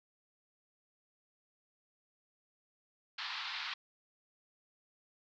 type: band-pass noise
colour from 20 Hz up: white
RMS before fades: -41 dBFS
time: 3.18-3.74 s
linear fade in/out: 5 ms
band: 860 to 4500 Hz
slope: 48 dB/octave
effects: none